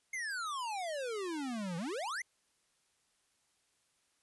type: exponential two-way sweep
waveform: square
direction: down then up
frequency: 2153 to 162.9 to 2153 Hz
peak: -37 dBFS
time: 0.13-2.22 s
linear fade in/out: 5 ms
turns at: 1.77 s
effects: white hiss -75 dBFS RMS until 4.22 s + resampled to 24000 Hz